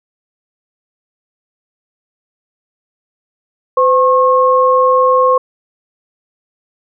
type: tone pair together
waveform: sine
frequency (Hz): 510.6 / 1082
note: C5 / C#6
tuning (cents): -42 / -42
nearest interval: octave + minor second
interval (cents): 1300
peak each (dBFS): -10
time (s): 3.77-5.38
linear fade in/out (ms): 5
effects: none